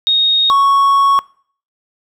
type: tone pair in turn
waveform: sine / triangle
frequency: 3729 / 1108.6 Hz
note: A#7 / C#6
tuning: 0 / 0 cents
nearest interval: octave + major sixth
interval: 2100 cents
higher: first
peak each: -9 / -6 dBFS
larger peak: second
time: 0.07-0.5 / 0.5-1.19 s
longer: second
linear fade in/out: 0 ms
effects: noise-tail reverb RT60 0.5 s tail -23 dB re dry